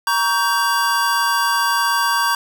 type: chord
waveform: square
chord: G diminished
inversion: first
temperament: just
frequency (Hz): 940.8 / 1128.9 / 1568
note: Bb5 / Db6 / G6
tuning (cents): +16 / +31 / 0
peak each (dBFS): -21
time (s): 0.07-2.35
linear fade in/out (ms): 2
effects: none